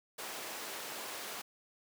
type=high-pass noise; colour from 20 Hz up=pink; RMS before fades=-43 dBFS; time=0.18-1.42 s; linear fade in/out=10 ms; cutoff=440 Hz; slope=12 dB/octave; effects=none